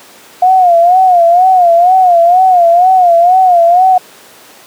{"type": "tone with vibrato", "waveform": "sine", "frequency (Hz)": 714, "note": "F5", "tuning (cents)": 38, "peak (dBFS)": -3, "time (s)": [0.42, 3.98], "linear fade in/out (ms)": 5, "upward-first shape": "sine", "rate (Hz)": 2.1, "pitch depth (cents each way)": 100, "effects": ["pink hiss -37 dBFS RMS until 4.66 s", "high-pass 300 Hz 12 dB/octave"]}